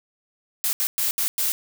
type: noise bursts at uneven times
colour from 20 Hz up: blue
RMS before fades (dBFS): -23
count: 5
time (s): 0.64-0.73 / 0.8-0.87 / 0.98-1.11 / 1.18-1.28 / 1.38-1.52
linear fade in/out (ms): 0
effects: none